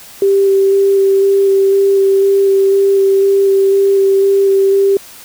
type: tone with vibrato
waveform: sine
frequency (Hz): 392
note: G4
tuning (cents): 0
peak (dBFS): -7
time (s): 0.22-4.97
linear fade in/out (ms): 2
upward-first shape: square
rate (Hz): 2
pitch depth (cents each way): 9
effects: white hiss -36 dBFS RMS until 5.24 s